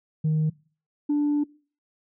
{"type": "tone pair in turn", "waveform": "sine", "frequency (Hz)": [155.56, 293.1], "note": ["D#3", "D4"], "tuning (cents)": [0, -3], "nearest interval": "major seventh", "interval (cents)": 1097, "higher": "second", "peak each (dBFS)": -18, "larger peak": "neither", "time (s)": [[0.24, 0.5], [1.09, 1.44]], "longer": "second", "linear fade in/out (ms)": 10, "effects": ["noise-tail reverb RT60 0.4 s tail -23 dB re dry", "tanh soft clip ceiling -18 dBFS"]}